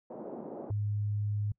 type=band-pass noise; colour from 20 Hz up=pink; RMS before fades=-42 dBFS; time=0.1-0.71 s; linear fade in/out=5 ms; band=220 to 710 Hz; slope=24 dB/octave
type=tone; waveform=sine; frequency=103.83 Hz; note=G#2; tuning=in tune; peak=-29 dBFS; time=0.7-1.52 s; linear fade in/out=5 ms
effects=noise-tail reverb RT60 0.1 s tail -25 dB re dry